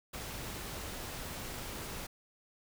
pink noise, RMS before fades -42 dBFS, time 0.13-2.07 s, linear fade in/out 10 ms, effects none

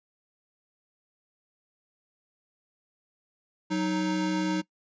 square tone pair together, 185.42 / 311.5 Hz, F#3 / D#4, +4 / +2 cents, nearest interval major sixth, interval 898 cents, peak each -30 / -28 dBFS, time 3.7-4.62 s, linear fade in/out 20 ms, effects noise-tail reverb RT60 0.1 s tail -21 dB re dry + resampled to 16000 Hz

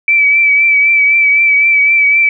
sine tone with vibrato, 2307 Hz, D7, 31 cents flat, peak -6 dBFS, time 0.08-2.29 s, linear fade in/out 2 ms, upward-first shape triangle, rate 3.9 Hz, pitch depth 39 cents each way, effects none

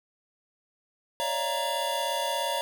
square tone cluster, 553 / 590 / 676 / 938 / 3457 Hz, C#5 / D5 / E5 / A#5 / A7, -4 / +8 / +43 / +11 / -31 cents, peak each -35 / -36 / -36 / -31 / -36 dBFS, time 1.2-2.61 s, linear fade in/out 0 ms, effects none

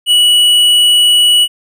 sine tone with hard clipping, 2938 Hz, F#7, 13 cents flat, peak -7 dBFS, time 0.06-1.48 s, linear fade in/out 50 ms, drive 8 dB, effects none

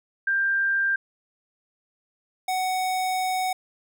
sine / square tone pair in turn, 1587 / 744.9 Hz, G6 / F#5, +21 / +11 cents, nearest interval octave + minor second, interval 1310 cents, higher first, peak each -20 / -24 dBFS, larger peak first, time 0.27-0.96 / 2.48-3.53 s, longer second, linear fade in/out 5 ms, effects none

